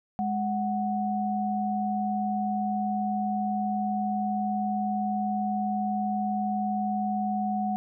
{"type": "tone pair together", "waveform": "sine", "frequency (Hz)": [207.7, 740.2], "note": ["G#3", "F#5"], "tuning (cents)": [0, 0], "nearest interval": "octave + minor seventh", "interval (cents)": 2200, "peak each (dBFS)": -28, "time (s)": [0.19, 7.76], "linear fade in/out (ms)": 0, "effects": []}